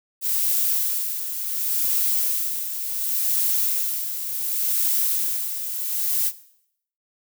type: noise with tremolo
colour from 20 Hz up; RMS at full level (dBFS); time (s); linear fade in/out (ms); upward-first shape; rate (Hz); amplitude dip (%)
violet; -21; 0.21-6.32; 50; sine; 0.69; 60
effects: noise-tail reverb RT60 0.7 s tail -17 dB re dry